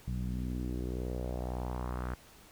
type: tone with low-pass filter sweep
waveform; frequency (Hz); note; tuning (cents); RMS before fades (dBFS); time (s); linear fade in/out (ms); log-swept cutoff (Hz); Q
sawtooth; 61.74; B1; 0; -36; 0.07-2.15; 10; 160 to 1500; 2.6
effects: pink hiss -57 dBFS RMS until 2.51 s